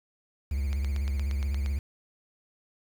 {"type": "tone with vibrato", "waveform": "triangle", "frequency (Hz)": 69.3, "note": "C#2", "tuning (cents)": 0, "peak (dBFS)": -24, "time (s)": [0.51, 1.79], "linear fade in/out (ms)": 5, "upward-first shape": "triangle", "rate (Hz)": 16, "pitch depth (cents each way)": 140}
{"type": "click train", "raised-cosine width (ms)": 0.2, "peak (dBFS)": -23, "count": 9, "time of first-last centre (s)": [0.73, 1.661], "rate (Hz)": 8.59}
{"effects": ["8-bit"]}